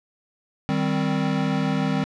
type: chord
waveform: square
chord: C minor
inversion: first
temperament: equal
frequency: 155.56 / 196 / 261.6 Hz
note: Eb3 / G3 / C4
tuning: 0 / 0 / 0 cents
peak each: -26 dBFS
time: 0.69-2.04 s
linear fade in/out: 0 ms
effects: low-pass 4000 Hz 12 dB/octave